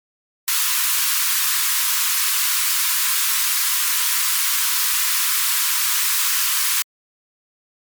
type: high-pass noise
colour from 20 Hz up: white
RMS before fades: -19 dBFS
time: 0.48-6.82 s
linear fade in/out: 0 ms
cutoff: 960 Hz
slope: 96 dB/octave
effects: MP3 96 kbps